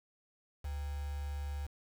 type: tone with quantisation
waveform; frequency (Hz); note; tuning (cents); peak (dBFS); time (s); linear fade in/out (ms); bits
sine; 72; D2; -34; -36; 0.64-1.67; 10; 8
effects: none